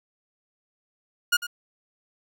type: tone with echo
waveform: sawtooth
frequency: 1433 Hz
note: F6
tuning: 44 cents sharp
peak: -14 dBFS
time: 1.32-1.37 s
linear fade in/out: 10 ms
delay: 99 ms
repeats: 1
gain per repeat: -13 dB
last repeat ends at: 1.469 s
effects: none